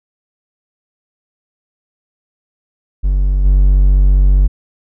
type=tone with level steps; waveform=triangle; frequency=47.6 Hz; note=F#1; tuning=50 cents sharp; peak=-8 / -4 dBFS; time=3.03-4.48 s; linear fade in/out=20 ms; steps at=3.44 s; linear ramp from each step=20 ms; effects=none